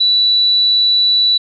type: tone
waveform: sine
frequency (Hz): 3951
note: B7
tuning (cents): 0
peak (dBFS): -9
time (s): 0-1.38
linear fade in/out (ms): 10
effects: none